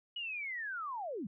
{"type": "linear sweep", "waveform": "sine", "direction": "down", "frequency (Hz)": [2940, 164.8], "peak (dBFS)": -37, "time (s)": [0.16, 1.27], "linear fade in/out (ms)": 5, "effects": []}